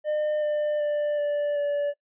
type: tone with pitch steps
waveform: triangle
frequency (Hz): 605 / 598.1 / 591.2 / 584.4 / 577.7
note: D#5 / D5 / D5 / D5 / D5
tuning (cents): -49 / +31 / +11 / -9 / -29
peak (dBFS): -21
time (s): 0.04-1.94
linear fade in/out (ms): 50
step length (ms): 380
effects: noise-tail reverb RT60 0.1 s tail -22 dB re dry + resampled to 8000 Hz